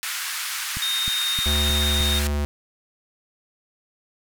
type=band-pass noise; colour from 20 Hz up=pink; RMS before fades=-29 dBFS; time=0.03-2.27 s; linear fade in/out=0 ms; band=1300 to 15000 Hz; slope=24 dB/octave
type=click train; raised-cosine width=5 ms; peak=-20 dBFS; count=5; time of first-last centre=0.77-2.008 s; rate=3.23 Hz
type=tone; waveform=triangle; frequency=3694 Hz; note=A#7; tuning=16 cents flat; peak=-21 dBFS; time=0.82-2.19 s; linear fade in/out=2 ms
type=tone with pitch glide; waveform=square; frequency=73.42 to 72.74 Hz; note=D2 to D2; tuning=0 to -16 cents; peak=-22 dBFS; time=1.46-2.45 s; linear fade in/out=0 ms; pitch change=-16 cents; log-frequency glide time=1.8-2.08 s
effects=none